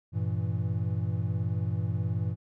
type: chord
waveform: triangle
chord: E diminished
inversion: first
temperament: equal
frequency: 98 / 116.54 / 164.81 Hz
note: G2 / Bb2 / E3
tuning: 0 / 0 / 0 cents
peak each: -28 / -29 / -32 dBFS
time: 0.12-2.36 s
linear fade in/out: 50 ms
effects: none